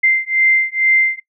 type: beating tone pair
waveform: sine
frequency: 2085 / 2087.2 Hz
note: C7 / C7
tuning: -7 / -5 cents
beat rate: 2.2 Hz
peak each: -15 dBFS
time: 0.03-1.2 s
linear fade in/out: 10 ms
effects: noise-tail reverb RT60 0.1 s tail -20 dB re dry

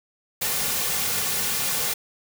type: noise with comb filter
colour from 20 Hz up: white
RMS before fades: -25 dBFS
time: 0.41-1.94 s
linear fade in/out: 10 ms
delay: 3.1 ms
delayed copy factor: -0.55
effects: none

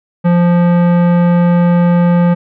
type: tone with tanh clipping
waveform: sine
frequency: 174.2 Hz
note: F3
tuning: 4 cents flat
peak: -9 dBFS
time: 0.24-2.35 s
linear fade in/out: 20 ms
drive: 17 dB
effects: none

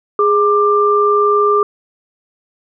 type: tone pair together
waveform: sine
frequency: 414.2 / 1186.5 Hz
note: G#4 / D6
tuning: -5 / +17 cents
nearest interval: octave + tritone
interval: 1822 cents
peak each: -12 dBFS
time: 0.19-1.63 s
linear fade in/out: 2 ms
effects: none

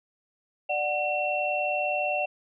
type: tone cluster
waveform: sine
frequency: 591 / 742 / 2715 Hz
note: D5 / F#5 / F7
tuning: +11 / +5 / -50 cents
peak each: -29 dBFS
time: 0.69-2.26 s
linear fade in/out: 10 ms
effects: none

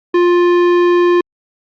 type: tone with tanh clipping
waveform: sine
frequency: 351.1 Hz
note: F4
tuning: 9 cents sharp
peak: -10 dBFS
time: 0.14-1.21 s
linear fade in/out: 5 ms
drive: 15 dB
effects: Opus 48 kbps

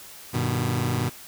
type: chord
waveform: sawtooth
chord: G augmented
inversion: none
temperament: just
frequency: 98 / 122.5 / 153.12 Hz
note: G2 / B2 / D#3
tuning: 0 / -14 / -27 cents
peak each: -25 / -21 / -26 dBFS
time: 0.33-1.1 s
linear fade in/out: 20 ms
effects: white hiss -44 dBFS RMS until 1.27 s

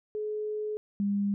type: tone pair in turn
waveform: sine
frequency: 425.1 / 201.5 Hz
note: G#4 / G3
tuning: +40 / +48 cents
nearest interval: octave + minor second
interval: 1292 cents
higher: first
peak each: -30 / -25 dBFS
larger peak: second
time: 0.15-0.77 / 1-1.34 s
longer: first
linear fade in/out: 0 ms
effects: none

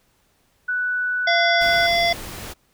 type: tone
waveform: sine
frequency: 1484 Hz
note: F#6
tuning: 5 cents sharp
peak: -20 dBFS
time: 0.68-1.87 s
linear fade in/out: 10 ms
type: harmonic tone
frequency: 685 Hz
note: F5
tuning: 34 cents flat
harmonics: 1 / 3 / 5 / 7 / 8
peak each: -19 / -21 / -24 / -28 / -30 dBFS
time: 1.27-2.13 s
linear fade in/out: 5 ms
type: noise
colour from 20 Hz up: pink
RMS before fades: -34 dBFS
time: 1.6-2.54 s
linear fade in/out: 20 ms
effects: pink hiss -63 dBFS RMS until 2.73 s

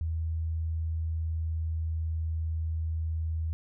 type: tone with pitch glide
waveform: sine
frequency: 80.9 to 80.43 Hz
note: E2 to E2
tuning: -32 to -42 cents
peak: -28 dBFS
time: 0.01-3.53 s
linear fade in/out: 0 ms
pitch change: -10 cents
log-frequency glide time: 0.29-2.43 s
effects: none

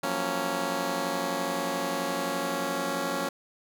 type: chord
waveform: 10% pulse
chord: Gb major seventh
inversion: third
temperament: just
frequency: 173.43 / 185 / 231.2 / 277.5 Hz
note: F3 / Gb3 / Bb3 / Db4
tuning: -12 / 0 / -14 / +2 cents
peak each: -28 / -28 / -27 / -23 dBFS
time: 0.03-3.29 s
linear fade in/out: 5 ms
effects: none

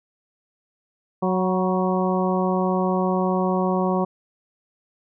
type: harmonic tone with a mistuned harmonic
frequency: 185 Hz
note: F#3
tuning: in tune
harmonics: 1 / 2 / 3 / 4 / 5 / 6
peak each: -22 / -25 / -27 / -28 / -29 / -30 dBFS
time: 1.22-4.05 s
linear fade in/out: 10 ms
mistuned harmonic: 5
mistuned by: +40 cents
effects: none

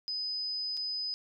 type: tone with dropouts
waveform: sine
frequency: 5010 Hz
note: D#8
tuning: 11 cents sharp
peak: -32 dBFS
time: 0.08-1.14 s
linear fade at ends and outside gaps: 0 ms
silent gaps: 0.769-0.773 s
effects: none

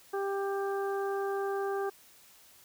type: harmonic tone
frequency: 394.9 Hz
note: G4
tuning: 13 cents sharp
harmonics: 1 / 2 / 3 / 4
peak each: -31 / -37 / -41 / -43 dBFS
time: 0.13-1.9 s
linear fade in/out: 10 ms
effects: white hiss -58 dBFS RMS until 2.64 s

